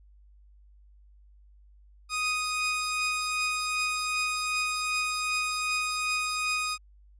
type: tone pair together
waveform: sawtooth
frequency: 1245.8 / 2489 Hz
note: D#6 / D#7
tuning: +2 / 0 cents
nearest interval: octave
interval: 1198 cents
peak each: -27 / -26 dBFS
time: 2.09-6.78 s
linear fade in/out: 50 ms
effects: added 50 Hz sine -53 dBFS peak until 7.19 s + resampled to 22050 Hz